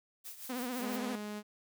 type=noise with tremolo; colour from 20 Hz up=blue; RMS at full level=-44 dBFS; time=0.24-0.98 s; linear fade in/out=20 ms; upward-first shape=triangle; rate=6 Hz; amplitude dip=75%
type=tone with vibrato; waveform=sawtooth; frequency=248.8 Hz; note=B3; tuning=13 cents sharp; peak=-32 dBFS; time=0.49-1.16 s; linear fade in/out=10 ms; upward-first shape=triangle; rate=15 Hz; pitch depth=91 cents each way
type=tone; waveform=sawtooth; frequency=209.2 Hz; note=G#3; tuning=13 cents sharp; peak=-35 dBFS; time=0.79-1.43 s; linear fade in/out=50 ms
effects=none